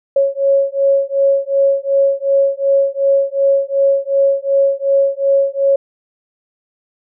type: beating tone pair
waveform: sine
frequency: 550 / 552.7 Hz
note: C#5 / C#5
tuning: -14 / -5 cents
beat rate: 2.7 Hz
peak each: -14 dBFS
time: 0.16-5.76 s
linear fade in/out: 5 ms
effects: none